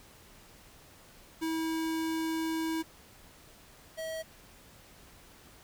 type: tone pair in turn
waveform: square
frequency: 322.7 / 642.6 Hz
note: E4 / E5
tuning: -37 / -44 cents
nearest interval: octave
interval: 1193 cents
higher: second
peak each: -31 / -36 dBFS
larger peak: first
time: 1.41-2.83 / 3.97-4.23 s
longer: first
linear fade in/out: 20 ms
effects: pink hiss -56 dBFS RMS until 5.63 s